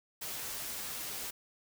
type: noise with comb filter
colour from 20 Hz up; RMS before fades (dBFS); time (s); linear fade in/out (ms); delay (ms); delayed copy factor
white; -40; 0.21-1.31; 10; 11; -0.5
effects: none